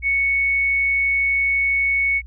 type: tone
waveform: sine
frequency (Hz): 2217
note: C#7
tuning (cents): 0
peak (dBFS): -16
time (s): 0.02-2.22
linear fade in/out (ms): 50
effects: added 60 Hz sine -35 dBFS peak until 2.26 s